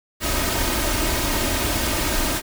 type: noise with comb filter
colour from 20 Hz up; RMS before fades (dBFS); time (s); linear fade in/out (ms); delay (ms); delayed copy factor
pink; -22; 0.2-2.42; 50; 3.2; +0.55
effects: none